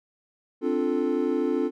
triangle chord, D minor seventh, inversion third, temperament equal, 261.6 / 293.7 / 349.2 / 440 Hz, C4 / D4 / F4 / A4, 0 / 0 / 0 / 0 cents, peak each -26 dBFS, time 0.61-1.71 s, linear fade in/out 50 ms, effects none

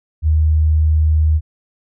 sine tone, 77.78 Hz, D#2, in tune, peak -10 dBFS, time 0.22-1.41 s, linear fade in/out 50 ms, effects none

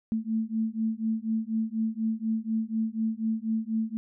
sine beating tone pair, 220 / 224.1 Hz, A3 / A3, 0 / +32 cents, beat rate 4.1 Hz, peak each -29 dBFS, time 0.12-3.97 s, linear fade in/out 0 ms, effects none

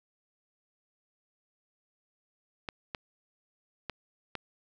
clicks, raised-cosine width 0.3 ms, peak -19 dBFS, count 4, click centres 2.688 / 2.948 / 3.897 / 4.353 s, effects none

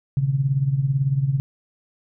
sine tone with tremolo, 136.7 Hz, C#3, 24 cents flat, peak -14 dBFS, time 0.17-1.4 s, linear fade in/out 0 ms, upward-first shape triangle, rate 18 Hz, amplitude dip 80%, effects none

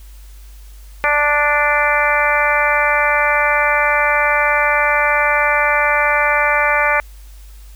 harmonic tone, 293.7 Hz, D4, in tune, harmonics 2 / 3 / 4 / 5 / 6 / 7 / 8, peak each -20 / -20 / -20 / -20 / -20 / -20 / -20 dBFS, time 1.04-7 s, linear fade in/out 0 ms, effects added 50 Hz sine -35 dBFS peak until 7.75 s + white hiss -49 dBFS RMS until 7.75 s

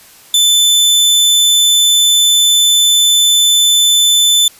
sawtooth tone, 3520 Hz, A7, in tune, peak -4 dBFS, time 0.34-4.48 s, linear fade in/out 2 ms, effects white hiss -41 dBFS RMS until 4.59 s + resampled to 32000 Hz

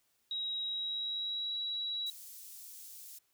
sine tone with pitch glide, 3830 to 3895 Hz, A#7 to B7, +46 to -25 cents, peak -34 dBFS, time 0.31-2.1 s, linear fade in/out 2 ms, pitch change +29 cents, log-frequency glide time 0.64-1.58 s
white high-pass noise, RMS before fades -50 dBFS, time 2.06-3.19 s, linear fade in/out 10 ms, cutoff 5800 Hz, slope 12 dB/octave
effects white hiss -75 dBFS RMS until 3.33 s

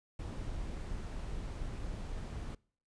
brown noise, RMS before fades -40 dBFS, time 0.19-2.55 s, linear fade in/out 5 ms, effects noise-tail reverb RT60 0.5 s tail -25 dB re dry + resampled to 22050 Hz

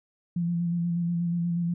sine tone with vibrato, 171.6 Hz, F3, 30 cents flat, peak -24 dBFS, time 0.36-1.74 s, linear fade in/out 5 ms, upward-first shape square, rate 8.3 Hz, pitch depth 21 cents each way, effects none

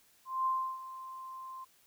sine tone with ADSR envelope, 1046 Hz, C6, 1 cent flat, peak -27 dBFS, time 0.25-1.65 s, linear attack 210 ms, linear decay 320 ms, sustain -15 dB, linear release 16 ms, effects white hiss -66 dBFS RMS until 1.86 s

